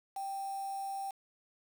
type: tone with quantisation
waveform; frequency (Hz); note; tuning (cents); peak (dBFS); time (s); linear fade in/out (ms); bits
sine; 784; G5; 0; -36; 0.16-1.11; 5; 8
effects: none